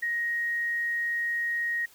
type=tone; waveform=sine; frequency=1878 Hz; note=A#6; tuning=12 cents sharp; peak=-26 dBFS; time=0.02-1.86 s; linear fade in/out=10 ms; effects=white hiss -56 dBFS RMS until 1.94 s